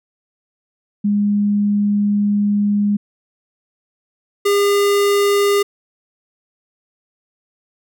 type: tone pair in turn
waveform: sine / square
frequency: 205.2 / 404.3 Hz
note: G#3 / G#4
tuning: -21 / -46 cents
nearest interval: octave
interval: 1175 cents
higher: second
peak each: -13 / -13 dBFS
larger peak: neither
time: 1.04-2.97 / 4.45-5.63 s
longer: first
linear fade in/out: 10 ms
effects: none